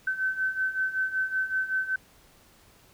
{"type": "beating tone pair", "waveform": "sine", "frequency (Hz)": [1528, 1533.3], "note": ["G6", "G6"], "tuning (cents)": [-45, -39], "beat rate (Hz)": 5.3, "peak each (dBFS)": [-31, -27], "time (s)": [0.07, 1.96], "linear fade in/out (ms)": 5, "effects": ["pink hiss -58 dBFS RMS until 2.93 s"]}